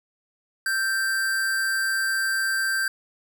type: tone with amplitude modulation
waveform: square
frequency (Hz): 1568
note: G6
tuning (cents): 0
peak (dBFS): -21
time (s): 0.66-2.88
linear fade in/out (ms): 2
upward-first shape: sine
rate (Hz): 214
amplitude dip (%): 40
effects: 10-bit